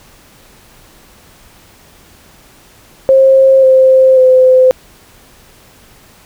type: tone with pitch steps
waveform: sine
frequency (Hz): 533 / 523.5 / 514.2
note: C5 / C5 / C5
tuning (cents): +32 / +1 / -30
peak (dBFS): -3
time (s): 3.09-4.71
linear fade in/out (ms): 0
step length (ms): 540
effects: pink hiss -43 dBFS RMS until 6.25 s